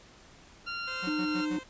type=tone with pitch glide; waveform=20% pulse; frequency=1385 to 1375.4 Hz; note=F6 to F6; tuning=-15 to -27 cents; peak=-29 dBFS; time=0.66-1.46 s; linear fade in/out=20 ms; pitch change=-12 cents; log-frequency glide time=0.88-1.29 s
type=tone with tremolo; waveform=10% pulse; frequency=519 Hz; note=C5; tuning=14 cents flat; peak=-31 dBFS; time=0.87-1.64 s; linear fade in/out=10 ms; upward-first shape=triangle; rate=2.1 Hz; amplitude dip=65%
type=tone bursts; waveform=45% pulse; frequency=183.2 Hz; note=F#3; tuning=17 cents flat; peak=-36 dBFS; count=4; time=1.02-1.58 s; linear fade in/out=20 ms; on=83 ms; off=76 ms
type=tone; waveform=triangle; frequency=304.5 Hz; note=D#4; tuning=37 cents flat; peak=-27 dBFS; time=1.07-1.59 s; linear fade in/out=5 ms
effects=pink hiss -55 dBFS RMS until 1.69 s + resampled to 16000 Hz